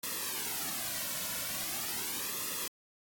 white noise with flanger, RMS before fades -36 dBFS, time 0.03-2.68 s, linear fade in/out 5 ms, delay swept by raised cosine 1.3 to 2.5 ms, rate 0.41 Hz, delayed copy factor -0.75, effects AAC 64 kbps

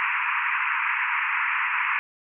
white band-pass noise, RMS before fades -25 dBFS, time 0-1.99 s, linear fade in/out 0 ms, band 920 to 2600 Hz, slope 96 dB/octave, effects none

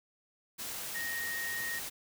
sine tone in noise, 1865 Hz, A#6, in tune, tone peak -35 dBFS, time 0.94-1.8 s, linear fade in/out 20 ms, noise white, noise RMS -40 dBFS, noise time 0.58-1.9 s, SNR +2 dB, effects none

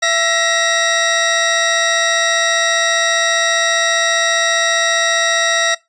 20% pulse tone pair together, 670 / 1895 Hz, E5 / A#6, +28 / +28 cents, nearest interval octave + tritone, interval 1800 cents, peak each -12 / -10 dBFS, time 0.02-5.75 s, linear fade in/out 10 ms, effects noise-tail reverb RT60 0.2 s tail -20 dB re dry + resampled to 22050 Hz

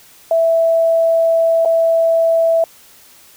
sine tone with dropouts, 659.3 Hz, E5, in tune, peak -10 dBFS, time 0.31-2.64 s, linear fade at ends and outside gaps 2 ms, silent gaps 1.65-1.657 s, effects white hiss -45 dBFS RMS until 3.36 s

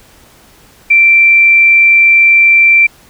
sine tone, 2349 Hz, D7, in tune, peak -3 dBFS, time 0.9-2.87 s, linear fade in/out 10 ms, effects pink hiss -43 dBFS RMS until 3.09 s

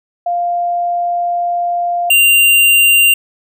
sine / square tone pair in turn, 698.5 / 2780 Hz, F5 / F7, 0 / -9 cents, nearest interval 2 octaves, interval 2391 cents, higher second, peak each -13 / -7 dBFS, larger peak second, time 0.26-2.1 / 2.1-3.14 s, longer first, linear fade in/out 5 ms, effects none

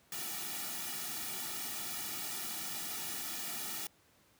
white noise with comb filter, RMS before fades -40 dBFS, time 0.12-3.87 s, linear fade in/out 2 ms, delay 1.9 ms, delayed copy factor -1, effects pink hiss -67 dBFS RMS until 4.39 s + high-pass 80 Hz 12 dB/octave

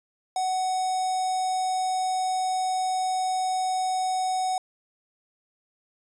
square tone with notch filter, 746 Hz, F#5, 14 cents sharp, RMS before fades -26 dBFS, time 0.36-4.58 s, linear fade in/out 2 ms, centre 2500 Hz, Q 0.8, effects resampled to 22050 Hz

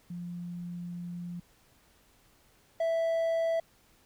sine / triangle tone pair in turn, 174.61 / 659.2 Hz, F3 / E5, 0 / 0 cents, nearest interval octave + major seventh, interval 2300 cents, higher second, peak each -36 / -24 dBFS, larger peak second, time 0.1-1.4 / 2.8-3.6 s, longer first, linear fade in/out 5 ms, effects pink hiss -64 dBFS RMS until 4.05 s

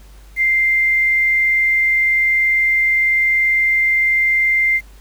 sine tone with quantisation, 2093 Hz, C7, in tune, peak -12 dBFS, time 0.36-4.81 s, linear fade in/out 50 ms, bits 7, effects added 50 Hz sine -39 dBFS peak until 5 s + pink hiss -50 dBFS RMS until 5 s

